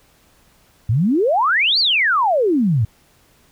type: exponential two-way sweep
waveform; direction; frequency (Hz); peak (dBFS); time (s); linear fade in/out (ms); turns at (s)
sine; up then down; 99.9 to 4793 to 99.9; -13; 0.89-2.85; 5; 1.79
effects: pink hiss -55 dBFS RMS until 3.51 s